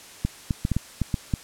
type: clicks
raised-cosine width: 5 ms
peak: -10 dBFS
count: 8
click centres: 0.25 / 0.508 / 0.651 / 0.717 / 0.766 / 1.017 / 1.142 / 1.338 s
effects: white hiss -45 dBFS RMS until 1.43 s + low-pass 10000 Hz 12 dB/octave